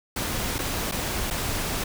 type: noise with dropouts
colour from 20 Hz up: pink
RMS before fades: -28 dBFS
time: 0.16-1.84 s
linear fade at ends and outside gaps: 5 ms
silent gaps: 0.584-0.588 / 0.914-0.92 / 1.303-1.308 s
effects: none